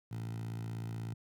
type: tone with high-pass filter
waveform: 10% pulse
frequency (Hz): 56.3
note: A1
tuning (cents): +40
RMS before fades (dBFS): -40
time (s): 0.11-1.14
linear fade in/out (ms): 5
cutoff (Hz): 120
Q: 6.8
effects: none